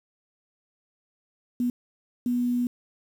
sine tone bursts at uneven times, 244.1 Hz, B3, 20 cents flat, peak -22 dBFS, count 2, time 1.6-1.7 / 2.26-2.67 s, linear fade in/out 2 ms, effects 8-bit

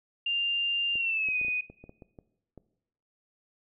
sine tone with pitch glide, 2794 to 2489 Hz, F7 to D#7, 0 to 0 cents, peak -26 dBFS, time 0.26-1.61 s, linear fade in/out 5 ms, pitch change -200 cents, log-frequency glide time 0.95-1.37 s
clicks, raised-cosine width 2 ms, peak -33 dBFS, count 11, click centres 0.956 / 1.287 / 1.414 / 1.448 / 1.483 / 1.7 / 1.84 / 1.894 / 2.022 / 2.188 / 2.577 s
effects noise-tail reverb RT60 0.8 s tail -18 dB re dry

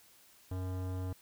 sine tone with hard clipping, 92.5 Hz, F#2, in tune, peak -37 dBFS, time 0.51-1.13 s, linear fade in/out 5 ms, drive 18 dB, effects white hiss -62 dBFS RMS until 1.21 s

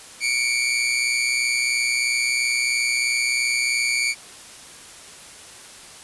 sawtooth tone pair together, 2226 / 2349 Hz, C#7 / D7, +7 / 0 cents, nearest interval minor second, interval 93 cents, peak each -19 dBFS, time 0.2-4.15 s, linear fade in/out 50 ms, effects white hiss -42 dBFS RMS until 6.03 s + resampled to 24000 Hz

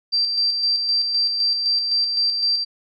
sine tone with tremolo, 4699 Hz, D8, in tune, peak -16 dBFS, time 0.12-2.65 s, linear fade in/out 20 ms, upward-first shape square, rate 3.9 Hz, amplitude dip 40%, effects none

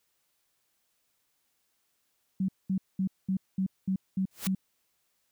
sine tone bursts, 189.8 Hz, F#3, 44 cents sharp, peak -25 dBFS, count 8, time 2.4-4.55 s, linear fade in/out 5 ms, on 85 ms, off 210 ms
white noise with exponential growth, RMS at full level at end -30 dBFS, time 4.31-4.47 s, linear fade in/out 0 ms, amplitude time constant 34 ms
effects white hiss -75 dBFS RMS until 5.31 s

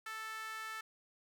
sawtooth tone with high-pass filter, 440 Hz, A4, in tune, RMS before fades -44 dBFS, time 0.06-0.81 s, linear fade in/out 5 ms, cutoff 1500 Hz, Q 4.2, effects none

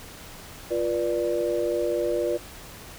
sine chord, B diminished, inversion second, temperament equal with one note detuned, 349.2 / 483.4 / 587.3 Hz, F4 / B4 / D5, 0 / -37 / 0 cents, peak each -27 dBFS, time 0.7-2.38 s, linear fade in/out 20 ms, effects pink hiss -43 dBFS RMS until 2.98 s

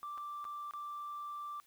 sine tone with dropouts, 1174.7 Hz, D6, in tune, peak -39 dBFS, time 0.03-1.6 s, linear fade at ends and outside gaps 0 ms, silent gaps 0.176-0.18 / 0.443-0.451 / 0.71-0.736 s, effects tanh soft clip ceiling -37 dBFS + white hiss -68 dBFS RMS until 1.66 s

